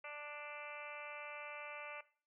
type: harmonic tone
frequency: 294.5 Hz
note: D4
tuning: 5 cents sharp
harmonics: 2 / 3 / 4 / 5 / 6 / 7 / 8 / 9 / 10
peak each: -52 / -56 / -54 / -55 / -63 / -53 / -53 / -54 / -67 dBFS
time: 0.04-2.01 s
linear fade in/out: 5 ms
effects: noise-tail reverb RT60 0.4 s tail -17 dB re dry